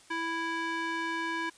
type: tone with band-pass filter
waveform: square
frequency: 330 Hz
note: E4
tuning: 2 cents sharp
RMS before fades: -33 dBFS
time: 0.1-1.5 s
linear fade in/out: 10 ms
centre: 1600 Hz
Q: 1.3
effects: white hiss -57 dBFS RMS until 1.57 s + resampled to 22050 Hz